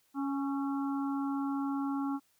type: harmonic tone with a mistuned harmonic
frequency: 277.2 Hz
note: C#4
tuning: in tune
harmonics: 1 / 3 / 4 / 5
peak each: -31 / -41 / -43 / -45 dBFS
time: 0.14-2.2 s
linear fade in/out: 50 ms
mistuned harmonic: 5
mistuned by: -36 cents
effects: white hiss -71 dBFS RMS until 2.39 s